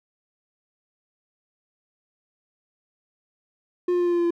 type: tone with pitch steps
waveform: triangle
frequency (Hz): 356.4 / 353.9 / 351.5 / 349.1 / 346.7 / 344.3 / 341.9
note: F4 / F4 / F4 / F4 / F4 / F4 / F4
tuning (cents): +35 / +23 / +11 / -1 / -13 / -25 / -37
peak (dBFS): -17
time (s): 3.88-4.307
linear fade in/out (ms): 5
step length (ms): 61
effects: none